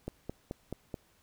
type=click train; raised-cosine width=2 ms; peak=-23 dBFS; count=5; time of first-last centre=0.08-0.942 s; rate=4.64 Hz; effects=pink hiss -67 dBFS RMS until 1.22 s